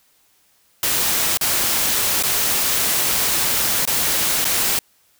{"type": "noise with dropouts", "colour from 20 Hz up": "white", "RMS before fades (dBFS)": -19, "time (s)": [0.83, 4.79], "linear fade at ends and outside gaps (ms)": 2, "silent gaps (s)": [[1.373, 1.411], [2.227, 2.235], [3.853, 3.874], [4.445, 4.451]], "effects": ["white hiss -59 dBFS RMS until 5.19 s"]}